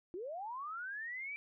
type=linear sweep; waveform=sine; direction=up; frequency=329.6 to 2349 Hz; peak=-40 dBFS; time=0.14-1.36 s; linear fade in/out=0 ms; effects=none